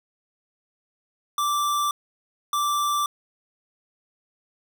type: tone pair in turn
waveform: square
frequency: 1172 / 1172 Hz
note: D6 / D6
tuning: -4 / -4 cents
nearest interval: unison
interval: 0 cents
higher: neither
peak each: -22 dBFS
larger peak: neither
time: 1.38-1.91 / 2.53-3.06 s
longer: neither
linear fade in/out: 2 ms
effects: none